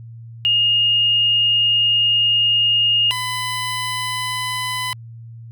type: tone pair in turn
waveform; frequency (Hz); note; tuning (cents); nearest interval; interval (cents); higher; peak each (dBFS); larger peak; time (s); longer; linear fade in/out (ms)
sine / 15% pulse; 2845 / 1005.9; F7 / B5; +31 / +31; octave + tritone; 1800; first; -13 / -15; first; 0.45-3.11 / 3.11-4.93; first; 0
effects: added 115 Hz sine -34 dBFS peak until 5.51 s